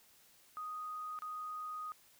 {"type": "tone with dropouts", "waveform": "sine", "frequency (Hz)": 1244.5, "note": "D#6", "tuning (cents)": 0, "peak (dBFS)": -40, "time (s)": [0.57, 1.92], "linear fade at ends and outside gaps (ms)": 0, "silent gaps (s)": [1.189, 1.221], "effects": ["white hiss -65 dBFS RMS until 2.19 s"]}